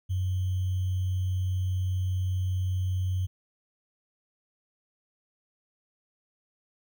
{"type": "tone with sample-and-hold", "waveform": "sine", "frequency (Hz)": 92.5, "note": "F#2", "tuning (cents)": 0, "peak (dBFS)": -25, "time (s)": [0.09, 3.27], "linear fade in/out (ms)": 20, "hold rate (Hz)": 3150, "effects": []}